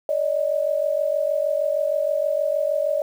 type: tone pair together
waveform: sine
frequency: 573.6 / 620 Hz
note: D5 / D#5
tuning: -41 / -6 cents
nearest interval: minor second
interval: 135 cents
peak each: -22 dBFS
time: 0.09-3.02 s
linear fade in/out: 2 ms
effects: 8-bit